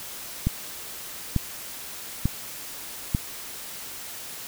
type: click train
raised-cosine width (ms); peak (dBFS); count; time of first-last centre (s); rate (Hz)
5; -9; 4; 0.47-3.149; 1.12
effects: white hiss -38 dBFS RMS until 4.47 s